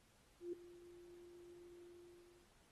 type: tone with ADSR envelope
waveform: sine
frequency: 349.2 Hz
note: F4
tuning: in tune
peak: -40 dBFS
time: 0.4-2.5 s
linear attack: 130 ms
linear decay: 4 ms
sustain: -17 dB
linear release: 520 ms
effects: pink hiss -72 dBFS RMS until 2.71 s + AAC 32 kbps